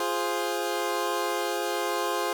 20% pulse chord, F minor, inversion none, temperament equal, 349.2 / 415.3 / 523.3 Hz, F4 / Ab4 / C5, 0 / 0 / 0 cents, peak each -26 dBFS, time 0-2.33 s, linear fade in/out 2 ms, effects none

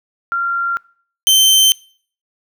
sine / sawtooth tone pair in turn, 1382 / 3102 Hz, F6 / G7, -19 / -19 cents, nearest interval octave + major second, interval 1400 cents, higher second, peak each -15 / -5 dBFS, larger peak second, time 0.32-0.77 / 1.27-1.72 s, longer neither, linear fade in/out 0 ms, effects noise-tail reverb RT60 0.5 s tail -24 dB re dry

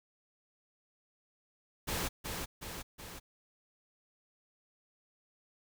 pink noise with echo, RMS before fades -35 dBFS, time 1.87-2.09 s, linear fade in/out 20 ms, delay 370 ms, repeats 3, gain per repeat -4 dB, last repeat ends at 3.2 s, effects none

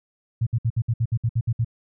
sine tone bursts, 115.4 Hz, A#2, 17 cents flat, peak -18 dBFS, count 11, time 0.41-1.647 s, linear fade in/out 10 ms, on 57 ms, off 61 ms, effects none

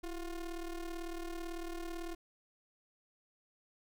square ring-modulated tone, 178 Hz, F3, 33 cents sharp, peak -37 dBFS, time 0.03-2.15 s, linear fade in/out 10 ms, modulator 159 Hz, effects none

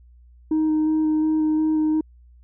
sine tone with vibrato, 311.1 Hz, D#4, in tune, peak -15 dBFS, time 0.51-2.01 s, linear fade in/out 5 ms, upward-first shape square, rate 2.8 Hz, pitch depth 9 cents each way, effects tanh soft clip ceiling -16 dBFS + added 60 Hz sine -47 dBFS peak until 2.43 s

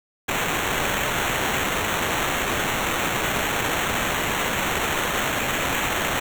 violet noise with sample-and-hold, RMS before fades -24 dBFS, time 0.28-6.2 s, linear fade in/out 10 ms, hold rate 4900 Hz, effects none

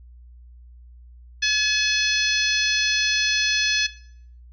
harmonic tone, 854 Hz, G#5, 48 cents sharp, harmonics 2 / 3 / 4 / 5 / 6 / 7, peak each -23 / -25 / -26 / -27 / -28 / -28 dBFS, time 1.42-3.87 s, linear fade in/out 10 ms, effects noise-tail reverb RT60 0.6 s tail -18 dB re dry + added 60 Hz sine -43 dBFS peak until 4.52 s

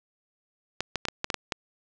clicks, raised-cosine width 0.2 ms, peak -10 dBFS, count 8, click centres 0.806 / 0.957 / 1.053 / 1.085 / 1.244 / 1.302 / 1.343 / 1.522 s, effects resampled to 24000 Hz + 7-bit

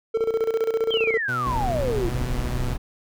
triangle tone with tremolo, 449.5 Hz, A4, 37 cents sharp, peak -16 dBFS, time 0.14-1.18 s, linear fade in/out 10 ms, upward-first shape square, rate 15 Hz, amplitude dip 70%
sine exponential sweep, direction down, 3297 to 323.6 Hz, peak -23 dBFS, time 0.9-2.1 s, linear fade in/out 20 ms
sawtooth tone with vibrato, 123.47 Hz, B2, in tune, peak -25 dBFS, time 1.28-2.74 s, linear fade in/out 10 ms, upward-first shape sine, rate 2.4 Hz, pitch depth 10 cents each way
brown noise, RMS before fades -27 dBFS, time 1.45-2.78 s, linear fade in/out 20 ms
effects none

